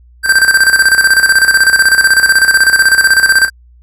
square tone with tremolo, 1568 Hz, G6, in tune, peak -4 dBFS, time 0.23-3.5 s, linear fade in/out 50 ms, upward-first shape square, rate 16 Hz, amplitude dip 65%, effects added 60 Hz sine -39 dBFS peak until 3.82 s + AAC 48 kbps

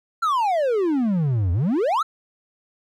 triangle exponential two-way sweep, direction down then up, 1396.9 to 82.41 to 1396.9 Hz, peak -16 dBFS, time 0.22-2.03 s, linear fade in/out 10 ms, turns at 1.52 s, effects none

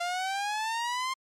sawtooth exponential sweep, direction up, 690 to 1062 Hz, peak -25 dBFS, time 0-1.14 s, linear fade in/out 10 ms, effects low-pass 8000 Hz 12 dB/octave + MP3 64 kbps

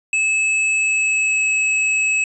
square tone with pitch glide, 2600 to 2582 Hz, E7 to E7, -24 to -37 cents, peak -16 dBFS, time 0.13-2.24 s, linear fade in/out 2 ms, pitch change -13 cents, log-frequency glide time 0.77-1.46 s, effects resampled to 24000 Hz

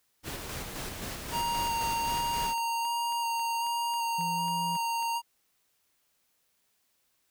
pink noise with tremolo, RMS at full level -37 dBFS, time 0.23-2.55 s, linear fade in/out 50 ms, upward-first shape square, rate 3.8 Hz, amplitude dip 30%
square tone with vibrato, 932.3 Hz, A#5, in tune, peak -29 dBFS, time 1.31-5.22 s, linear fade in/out 50 ms, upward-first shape square, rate 1.3 Hz, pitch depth 12 cents each way
click train, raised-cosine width 0.3 ms, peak -34 dBFS, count 10, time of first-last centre 2.58-5.026 s, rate 3.68 Hz
triangle tone, 170 Hz, F3, 46 cents flat, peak -34 dBFS, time 4.18-4.77 s, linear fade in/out 10 ms
effects white hiss -73 dBFS RMS until 7.3 s

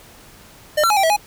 square tone with pitch steps, 605 / 1354 / 840 / 780 / 649 / 832 Hz, D#5 / E6 / G#5 / G5 / E5 / G#5, -49 / +46 / +19 / -9 / -27 / +3 cents, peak -14 dBFS, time 0.77-1.166 s, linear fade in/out 10 ms, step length 66 ms, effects pink hiss -45 dBFS RMS until 1.26 s

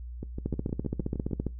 two click trains, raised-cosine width 3 ms, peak -16 / -22 dBFS, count 16 / 8, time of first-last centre 0.46-1.467 / 0.23-1.312 s, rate 14.9 / 6.47 Hz, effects noise-tail reverb RT60 0.2 s tail -21 dB re dry + added 60 Hz sine -37 dBFS peak until 1.59 s

